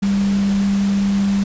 sine tone in noise, 198.6 Hz, G3, 23 cents sharp, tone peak -14 dBFS, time 0.02-1.44 s, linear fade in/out 10 ms, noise pink, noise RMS -31 dBFS, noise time 0.02-1.44 s, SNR +14 dB, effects resampled to 16000 Hz

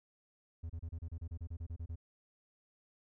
triangle tone bursts, 82.41 Hz, E2, in tune, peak -37 dBFS, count 14, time 0.63-1.958 s, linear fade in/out 10 ms, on 67 ms, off 30 ms, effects none

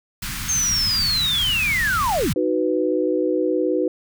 pink band-stop noise, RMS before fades -28 dBFS, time 0.22-2.33 s, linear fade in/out 5 ms, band 220 to 1200 Hz, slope 24 dB/octave
sine linear sweep, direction down, 6470 to 55.9 Hz, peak -18 dBFS, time 0.48-2.34 s, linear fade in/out 20 ms
sine chord, B major, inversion first, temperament equal with one note detuned, 311.1 / 370 / 496.5 Hz, D#4 / F#4 / B4, 0 / 0 / +9 cents, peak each -22 dBFS, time 2.36-3.88 s, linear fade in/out 2 ms
effects none

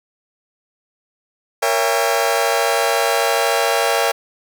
sawtooth chord, A# diminished seventh, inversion none, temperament just, 466.2 / 559.4 / 671.3 / 805.5 Hz, A#4 / C#5 / E5 / G5, 0 / +16 / +31 / +47 cents, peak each -17 dBFS, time 1.62-4.12 s, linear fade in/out 10 ms, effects none

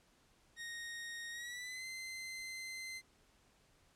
sawtooth tone with pitch glide, 1864.7 to 2069 Hz, A#6 to C7, 0 to -20 cents, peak -40 dBFS, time 0.56-3.02 s, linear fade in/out 50 ms, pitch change +180 cents, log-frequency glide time 1.31-1.85 s, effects pink hiss -70 dBFS RMS until 3.95 s + low-pass 10000 Hz 12 dB/octave

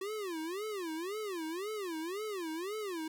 square tone with vibrato, 370 Hz, F#4, in tune, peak -37 dBFS, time 0.01-3.08 s, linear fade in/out 5 ms, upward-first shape sine, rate 1.9 Hz, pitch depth 280 cents each way, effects 11-bit

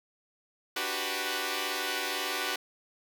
5% pulse chord, G major seventh, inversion second, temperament equal, 293.7 / 370 / 392 / 493.9 Hz, D4 / F#4 / G4 / B4, 0 / 0 / 0 / 0 cents, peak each -27 / -23 / -26 / -24 dBFS, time 0.76-2.56 s, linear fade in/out 5 ms, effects none

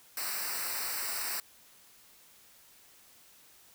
white noise with comb filter, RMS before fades -35 dBFS, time 0.17-1.4 s, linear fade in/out 2 ms, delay 0.3 ms, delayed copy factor -0.85, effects white hiss -59 dBFS RMS until 3.74 s

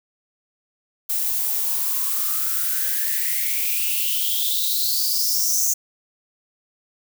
violet noise with high-pass filter sweep, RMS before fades -22 dBFS, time 1.09-5.74 s, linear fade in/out 10 ms, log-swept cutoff 670 to 6500 Hz, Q 8.9, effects none

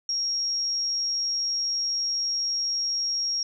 sine tone, 5588 Hz, F8, in tune, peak -24 dBFS, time 0.09-3.43 s, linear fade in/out 2 ms, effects none

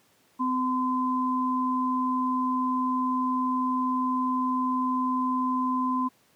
sine tone pair together, 255.9 / 1023.6 Hz, C4 / C6, -38 / -38 cents, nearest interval 2 octaves, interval 2400 cents, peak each -26 dBFS, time 0.39-6.09 s, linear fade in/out 20 ms, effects pink hiss -63 dBFS RMS until 6.35 s + high-pass 150 Hz 12 dB/octave

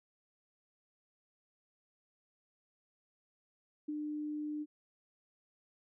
sine tone with ADSR envelope, 300 Hz, D4, 37 cents sharp, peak -34 dBFS, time 3.88-4.66 s, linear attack 10 ms, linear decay 24 ms, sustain -2 dB, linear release 42 ms, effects none

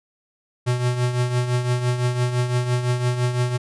square tone with tremolo, 123.47 Hz, B2, in tune, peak -17 dBFS, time 0.66-3.58 s, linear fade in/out 20 ms, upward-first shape triangle, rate 5.9 Hz, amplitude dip 65%, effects resampled to 24000 Hz

